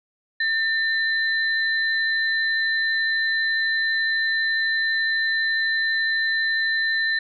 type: tone pair together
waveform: sine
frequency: 1797 / 4034 Hz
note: A6 / B7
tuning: +36 / +36 cents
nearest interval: octave + major second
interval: 1400 cents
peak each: -20 / -28 dBFS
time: 0.4-7.19 s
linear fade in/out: 5 ms
effects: none